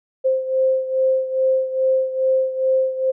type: beating tone pair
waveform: sine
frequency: 523.3 / 525.7 Hz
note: C5 / C5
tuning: 0 / +8 cents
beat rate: 2.4 Hz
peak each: -17 / -22 dBFS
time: 0.24-3.12 s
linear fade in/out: 20 ms
effects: none